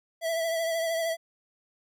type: tone with vibrato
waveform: square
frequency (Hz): 659.3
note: E5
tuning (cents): 0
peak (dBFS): -27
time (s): 0.21-1.17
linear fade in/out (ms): 50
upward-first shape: triangle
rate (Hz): 13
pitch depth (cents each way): 37
effects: none